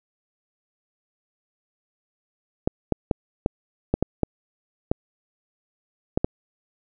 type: clicks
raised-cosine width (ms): 2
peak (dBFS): -6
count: 10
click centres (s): 2.675 / 2.923 / 3.112 / 3.461 / 3.94 / 4.026 / 4.233 / 4.915 / 6.175 / 6.245
effects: none